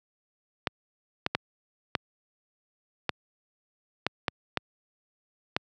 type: clicks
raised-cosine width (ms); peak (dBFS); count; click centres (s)
0.3; -8; 9; 0.672 / 1.264 / 1.35 / 1.952 / 3.093 / 4.066 / 4.282 / 4.573 / 5.565
effects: high-pass 100 Hz 12 dB/octave